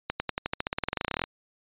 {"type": "accelerating click train", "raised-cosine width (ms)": 0.3, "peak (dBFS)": -11, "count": 23, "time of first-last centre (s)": [0.1, 1.239], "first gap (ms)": 100, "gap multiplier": 0.93, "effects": ["resampled to 8000 Hz"]}